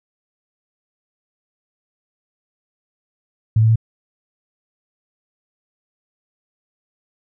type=tone with pitch steps; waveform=sine; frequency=110 / 111.28 / 112.57 Hz; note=A2 / A2 / A2; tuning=0 / +20 / +40 cents; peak=-10 dBFS; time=3.56-3.758 s; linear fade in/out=5 ms; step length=66 ms; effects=none